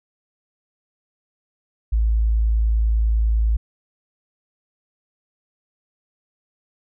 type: tone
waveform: sine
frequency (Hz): 55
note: A1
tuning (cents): 0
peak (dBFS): -15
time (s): 1.92-3.57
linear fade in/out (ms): 10
effects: none